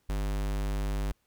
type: tone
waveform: square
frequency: 50 Hz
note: G1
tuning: 35 cents sharp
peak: -29 dBFS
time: 0.09-1.12 s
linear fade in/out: 5 ms
effects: pink hiss -73 dBFS RMS until 1.26 s